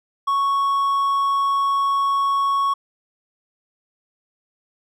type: tone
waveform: triangle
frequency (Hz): 1108.7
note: C#6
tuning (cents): 0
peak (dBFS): -15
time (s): 0.27-2.74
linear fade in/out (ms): 10
effects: none